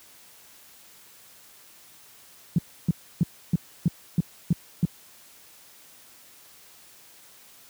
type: tone bursts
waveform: sine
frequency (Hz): 168.1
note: E3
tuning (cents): +34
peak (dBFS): -16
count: 8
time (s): 2.56-4.852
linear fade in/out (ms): 2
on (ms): 24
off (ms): 300
effects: white hiss -52 dBFS RMS until 7.69 s + high-pass 60 Hz 12 dB/octave